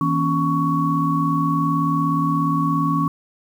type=tone cluster; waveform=sine; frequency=161.9 / 239.2 / 278.5 / 1117 Hz; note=E3 / A#3 / C#4 / C#6; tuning=-31 / +45 / +8 / +13 cents; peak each=-21 / -28 / -22 / -21 dBFS; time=0.01-3.08 s; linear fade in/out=2 ms; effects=8-bit